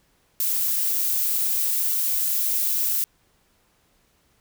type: noise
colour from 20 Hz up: violet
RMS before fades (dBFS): -23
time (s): 0.4-3.04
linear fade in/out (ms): 0
effects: pink hiss -64 dBFS RMS until 4.4 s